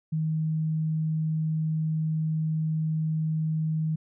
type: tone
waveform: sine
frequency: 157.6 Hz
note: D#3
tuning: 23 cents sharp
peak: -24 dBFS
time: 0.12-3.96 s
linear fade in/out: 10 ms
effects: none